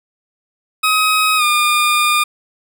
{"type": "tone with pitch glide", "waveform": "20% pulse", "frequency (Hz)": [1266, 1209.5], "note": ["D#6", "D#6"], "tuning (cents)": [30, -49], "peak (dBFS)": -7, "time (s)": [0.83, 2.24], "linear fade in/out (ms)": 10, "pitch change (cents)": -79, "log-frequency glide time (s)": [1.37, 1.43], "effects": []}